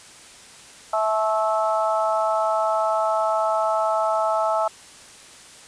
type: harmonic tone with a mistuned harmonic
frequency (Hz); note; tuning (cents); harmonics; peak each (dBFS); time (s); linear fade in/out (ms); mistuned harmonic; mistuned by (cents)
218.1; A3; -15; 3 / 4 / 5 / 6; -22 / -24 / -30 / -25; 0.93-4.68; 5; 4; -17
effects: white hiss -45 dBFS RMS until 5.67 s + resampled to 22050 Hz